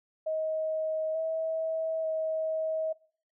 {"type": "tone with pitch steps", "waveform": "sine", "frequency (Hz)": [631, 644, 636], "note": ["D#5", "E5", "D#5"], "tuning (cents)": [24, -41, 38], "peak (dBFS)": -28, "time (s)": [0.26, 2.93], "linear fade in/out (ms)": 10, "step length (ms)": 890, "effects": ["noise-tail reverb RT60 0.5 s tail -22 dB re dry"]}